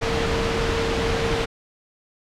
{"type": "tone in noise", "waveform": "sine", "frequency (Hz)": 457, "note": "A#4", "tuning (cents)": -34, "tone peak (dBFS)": -25, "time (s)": [0.01, 1.46], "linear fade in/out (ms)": 20, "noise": "pink", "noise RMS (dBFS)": -23, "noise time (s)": [0.01, 1.46], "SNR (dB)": -5, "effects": ["low-pass 4000 Hz 12 dB/octave"]}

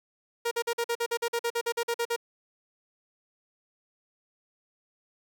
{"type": "tone bursts", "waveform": "sawtooth", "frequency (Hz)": 469.6, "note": "A#4", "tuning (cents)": 13, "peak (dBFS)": -22, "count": 16, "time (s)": [0.45, 2.163], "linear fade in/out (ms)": 10, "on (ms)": 63, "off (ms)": 47, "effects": []}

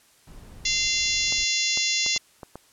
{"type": "noise", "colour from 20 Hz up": "brown", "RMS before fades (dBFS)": -43, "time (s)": [0.27, 1.44], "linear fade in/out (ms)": 5}
{"type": "harmonic tone", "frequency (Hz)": 690, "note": "F5", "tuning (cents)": -21, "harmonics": [3, 4, 5, 6, 7, 8, 9, 10], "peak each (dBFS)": [-30, -30, -30, -30, -30, -30, -30, -30], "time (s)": [0.65, 2.18], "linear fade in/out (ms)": 5}
{"type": "clicks", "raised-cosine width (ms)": 1, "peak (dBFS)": -23, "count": 6, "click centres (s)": [1.324, 1.774, 2.063, 2.163, 2.432, 2.556]}
{"effects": ["white hiss -58 dBFS RMS until 2.72 s", "low-pass 11000 Hz 12 dB/octave"]}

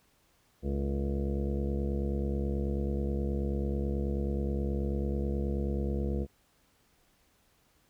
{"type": "harmonic tone with a mistuned harmonic", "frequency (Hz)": 69.3, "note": "C#2", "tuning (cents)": 0, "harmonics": [1, 2, 3, 4, 5, 6, 7, 8, 9, 10], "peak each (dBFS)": [-31, -38, -35, -45, -39, -44, -40, -53, -51, -53], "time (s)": [0.62, 6.27], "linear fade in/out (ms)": 50, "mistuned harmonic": 6, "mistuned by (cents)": 78, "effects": ["pink hiss -68 dBFS RMS until 7.89 s"]}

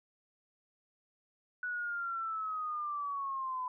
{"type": "linear sweep", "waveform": "sine", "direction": "down", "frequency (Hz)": [1480, 1000], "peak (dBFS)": -34, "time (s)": [1.63, 3.68], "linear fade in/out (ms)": 2, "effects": []}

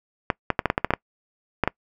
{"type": "clicks", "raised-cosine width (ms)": 0.5, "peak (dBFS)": -4, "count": 11, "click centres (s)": [0.302, 0.503, 0.592, 0.657, 0.701, 0.779, 0.846, 0.906, 0.937, 1.637, 1.676], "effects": ["noise-tail reverb RT60 0.1 s tail -25 dB re dry"]}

